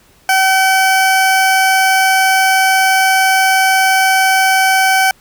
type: tone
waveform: 20% pulse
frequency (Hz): 763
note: G5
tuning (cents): -47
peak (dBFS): -4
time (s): 0.29-5.11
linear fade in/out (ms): 2
effects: pink hiss -49 dBFS RMS until 5.2 s